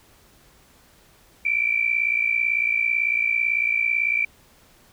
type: tone pair together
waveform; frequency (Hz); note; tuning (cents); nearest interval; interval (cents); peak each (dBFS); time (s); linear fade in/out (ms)
sine; 2309 / 2367; D7 / D7; -30 / +13; unison; 43; -22; 1.45-4.25; 5
effects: pink hiss -55 dBFS RMS until 4.92 s